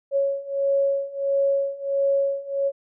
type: beating tone pair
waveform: sine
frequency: 553 / 554.5 Hz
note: C#5 / C#5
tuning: -4 / 0 cents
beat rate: 1.5 Hz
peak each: -24 / -22 dBFS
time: 0.11-2.72 s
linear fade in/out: 50 ms
effects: none